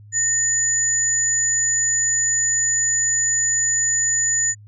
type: tone pair together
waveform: sine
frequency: 1842 / 6954 Hz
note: A#6 / A8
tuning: -21 / -21 cents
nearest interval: octave + major seventh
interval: 2300 cents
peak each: -26 / -17 dBFS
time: 0.12-4.55 s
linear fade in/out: 50 ms
effects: added 104 Hz sine -41 dBFS peak until 4.67 s